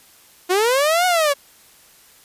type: linear two-way sweep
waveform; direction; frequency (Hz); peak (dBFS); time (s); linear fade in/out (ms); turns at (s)
sawtooth; up then down; 349.2 to 740 to 549; -11; 0.49-1.34; 20; 1.06
effects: white hiss -50 dBFS RMS until 2.24 s + resampled to 32000 Hz